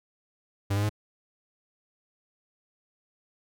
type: tone with pitch steps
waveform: 45% pulse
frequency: 99.5 / 102.53 / 105.66 Hz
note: G2 / G#2 / G#2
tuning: +26 / -22 / +30 cents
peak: -24 dBFS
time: 0.7-0.895 s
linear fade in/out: 10 ms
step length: 65 ms
effects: none